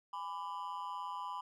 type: tone with amplitude modulation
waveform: triangle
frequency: 1000 Hz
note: B5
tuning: 21 cents sharp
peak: -33 dBFS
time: 0.13-1.41 s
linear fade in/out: 5 ms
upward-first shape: sine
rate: 177 Hz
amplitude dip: 95%
effects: none